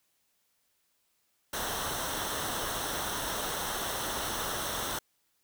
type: noise with comb filter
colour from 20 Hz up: pink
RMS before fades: -34 dBFS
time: 1.53-4.99 s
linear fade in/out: 5 ms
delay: 0.42 ms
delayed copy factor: -0.65
effects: white hiss -74 dBFS RMS until 5.43 s